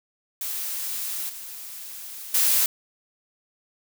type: noise with level steps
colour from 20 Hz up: blue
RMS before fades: -30 / -38 / -20 dBFS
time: 0.41-2.66 s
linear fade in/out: 2 ms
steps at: 1.29 / 2.34 s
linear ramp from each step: 5 ms
effects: none